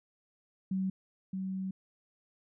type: tone pair in turn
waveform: sine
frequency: 189.7 / 189.7 Hz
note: F#3 / F#3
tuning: +43 / +43 cents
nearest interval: unison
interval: 0 cents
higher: neither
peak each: -29 / -33 dBFS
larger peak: first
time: 0.71-0.9 / 1.33-1.71 s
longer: second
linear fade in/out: 5 ms
effects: none